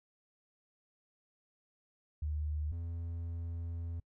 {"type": "tone pair in turn", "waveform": ["sine", "triangle"], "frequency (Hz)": [75.6, 84.42], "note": ["D#2", "E2"], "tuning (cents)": [-49, 42], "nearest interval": "major second", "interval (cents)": 191, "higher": "second", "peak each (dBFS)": [-33, -35], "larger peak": "first", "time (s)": [[2.22, 2.72], [2.72, 4]], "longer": "second", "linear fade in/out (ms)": 5, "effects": ["noise-tail reverb RT60 0.1 s tail -26 dB re dry"]}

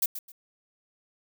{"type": "noise with echo", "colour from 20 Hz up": "violet", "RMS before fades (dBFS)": -24, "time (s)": [0.02, 0.06], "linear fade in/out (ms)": 5, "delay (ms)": 130, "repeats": 2, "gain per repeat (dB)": -12, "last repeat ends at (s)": 0.32, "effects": []}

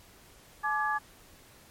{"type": "tone cluster", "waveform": "sine", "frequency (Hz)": [855, 1177, 1687], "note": ["A5", "D6", "G#6"], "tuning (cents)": [-50, 3, 27], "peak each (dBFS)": -31, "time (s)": [0.63, 0.99], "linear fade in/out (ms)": 20, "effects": ["pink hiss -56 dBFS RMS until 1.7 s", "MP3 64 kbps"]}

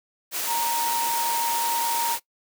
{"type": "tone in noise", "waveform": "sine", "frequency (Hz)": 932.3, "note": "A#5", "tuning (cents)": 0, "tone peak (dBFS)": -24, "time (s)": [0.46, 2.18], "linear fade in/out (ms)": 50, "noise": "white", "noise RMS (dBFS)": -28, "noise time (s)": [0.31, 2.2], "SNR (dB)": 1, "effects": ["noise-tail reverb RT60 0.1 s tail -20 dB re dry", "high-pass 300 Hz 12 dB/octave"]}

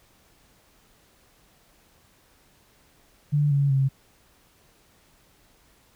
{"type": "tone with pitch steps", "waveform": "sine", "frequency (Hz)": [146.6, 140.79, 135.21], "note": ["D3", "C#3", "C#3"], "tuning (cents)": [-3, 27, -43], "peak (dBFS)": -18, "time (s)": [3.32, 3.89], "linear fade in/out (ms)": 20, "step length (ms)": 190, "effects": ["pink hiss -60 dBFS RMS until 5.95 s"]}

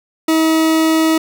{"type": "tone", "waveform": "40% pulse", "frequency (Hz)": 320, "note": "D#4", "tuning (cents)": 49, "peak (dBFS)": -10, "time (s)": [0.28, 1.18], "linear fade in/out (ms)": 5, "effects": []}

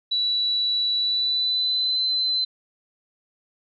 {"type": "tone with pitch glide", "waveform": "sine", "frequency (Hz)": [3938, 4053], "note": ["B7", "B7"], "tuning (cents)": [-6, 44], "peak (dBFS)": -20, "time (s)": [0.11, 2.45], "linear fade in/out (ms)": 10, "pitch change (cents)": 50, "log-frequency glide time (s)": [0.96, 2.05], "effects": []}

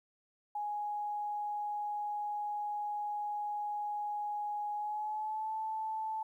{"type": "tone with pitch glide", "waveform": "sine", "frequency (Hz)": [832, 875.9], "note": ["G#5", "A5"], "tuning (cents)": [3, -8], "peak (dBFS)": -34, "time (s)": [0.55, 6.23], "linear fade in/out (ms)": 5, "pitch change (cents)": 89, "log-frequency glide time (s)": [4.74, 5.53], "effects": ["12-bit"]}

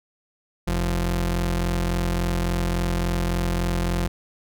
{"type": "tone pair together", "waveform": "sawtooth", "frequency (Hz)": [43.55, 87.1], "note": ["F1", "F2"], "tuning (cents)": [-4, -4], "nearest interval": "octave", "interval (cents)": 1200, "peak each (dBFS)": -19, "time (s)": [0.67, 4.08], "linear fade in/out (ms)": 10, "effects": []}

